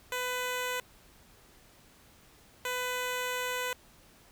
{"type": "tone pair in turn", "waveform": "10% pulse", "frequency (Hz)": [500, 500], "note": ["B4", "B4"], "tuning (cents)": [21, 21], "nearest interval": "unison", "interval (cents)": 0, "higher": "neither", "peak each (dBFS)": -23, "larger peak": "neither", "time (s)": [[0.12, 0.8], [2.65, 3.73]], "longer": "second", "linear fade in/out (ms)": 2, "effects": ["pink hiss -59 dBFS RMS until 4.31 s"]}